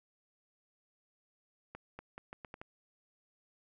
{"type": "accelerating click train", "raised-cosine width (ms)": 0.5, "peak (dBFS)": -30, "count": 7, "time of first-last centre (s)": [1.75, 2.615], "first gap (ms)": 240, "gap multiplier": 0.79, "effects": []}